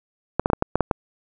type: clicks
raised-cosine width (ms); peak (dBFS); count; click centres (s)
1; -4; 8; 0.396 / 0.459 / 0.501 / 0.533 / 0.624 / 0.756 / 0.807 / 0.912
effects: none